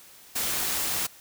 white noise, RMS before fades -28 dBFS, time 0.35-1.07 s, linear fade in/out 10 ms, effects white hiss -51 dBFS RMS until 1.2 s

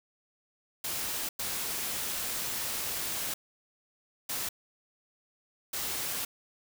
white noise bursts at uneven times, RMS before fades -34 dBFS, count 4, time 0.84-1.29 / 1.39-3.34 / 4.29-4.49 / 5.73-6.25 s, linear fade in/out 5 ms, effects none

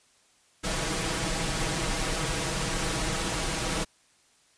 pink noise with comb filter, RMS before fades -29 dBFS, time 0.63-3.85 s, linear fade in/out 20 ms, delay 6.2 ms, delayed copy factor +0.65, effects white hiss -63 dBFS RMS until 4.57 s + resampled to 22050 Hz

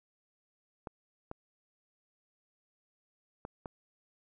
clicks, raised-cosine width 1 ms, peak -26 dBFS, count 4, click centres 0.872 / 1.314 / 3.451 / 3.658 s, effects none

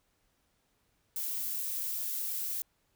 violet noise, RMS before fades -35 dBFS, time 1.16-2.62 s, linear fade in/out 2 ms, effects pink hiss -74 dBFS RMS until 2.95 s

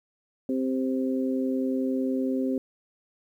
harmonic tone, 130.81 Hz, C3, in tune, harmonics 2 / 3 / 4, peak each -25 / -32 / -33 dBFS, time 0.49-2.58 s, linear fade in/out 2 ms, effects 10-bit

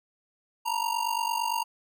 square ring-modulated tone, 932.3 Hz, A#5, in tune, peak -24 dBFS, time 0.65-1.64 s, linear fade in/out 20 ms, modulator 24.4 Hz, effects none

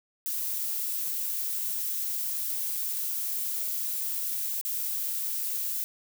violet noise with dropouts, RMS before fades -31 dBFS, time 0.26-5.84 s, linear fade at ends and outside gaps 0 ms, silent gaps 4.612-4.65 s, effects none

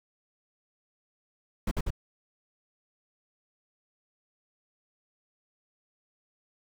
brown noise bursts, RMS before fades -28 dBFS, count 3, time 1.67-1.905 s, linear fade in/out 5 ms, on 43 ms, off 53 ms, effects none

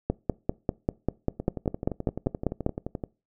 two click trains, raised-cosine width 2 ms, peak -10 / -18 dBFS, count 14 / 20, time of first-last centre 0.1-2.664 / 1.4-3.038 s, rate 5.07 / 11.6 Hz, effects noise-tail reverb RT60 0.3 s tail -23 dB re dry

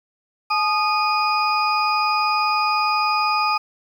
sine tone cluster, 853 / 1234 / 2472 / 4955 Hz, G#5 / D#6 / D#7 / D#8, +46 / -15 / -12 / -8 cents, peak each -22 / -20 / -25 / -27 dBFS, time 0.5-3.58 s, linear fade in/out 10 ms, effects 8-bit

